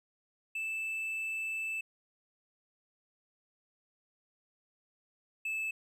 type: tone pair in turn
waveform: triangle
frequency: 2637 / 2620 Hz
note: E7 / E7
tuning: 0 / -11 cents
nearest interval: unison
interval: 11 cents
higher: first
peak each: -32 / -31 dBFS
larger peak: second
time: 0.55-1.81 / 5.45-5.71 s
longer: first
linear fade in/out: 5 ms
effects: none